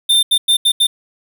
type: tone bursts at uneven times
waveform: square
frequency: 3592 Hz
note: A7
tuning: 35 cents sharp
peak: -10 dBFS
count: 5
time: 0.09-0.23 / 0.31-0.38 / 0.48-0.57 / 0.65-0.72 / 0.8-0.87 s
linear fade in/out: 10 ms
effects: none